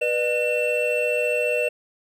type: tone cluster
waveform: triangle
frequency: 489.6 / 604 / 2697 Hz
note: B4 / D5 / E7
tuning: -15 / +48 / +39 cents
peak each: -22 / -23 / -23 dBFS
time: 0.01-1.69 s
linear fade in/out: 10 ms
effects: none